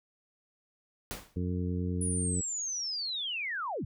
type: noise with exponential decay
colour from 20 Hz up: pink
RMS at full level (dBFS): -35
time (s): 1.11-1.38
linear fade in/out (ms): 0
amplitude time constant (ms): 57
type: harmonic tone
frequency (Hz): 89.7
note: F2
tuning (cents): +47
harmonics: 1 / 2 / 3 / 4 / 5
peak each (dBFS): -32 / -34 / -38 / -43 / -42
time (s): 1.36-2.41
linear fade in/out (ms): 5
type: linear sweep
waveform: sine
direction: down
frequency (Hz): 9910 to 71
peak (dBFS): -32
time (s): 2.01-3.85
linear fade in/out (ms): 5
effects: none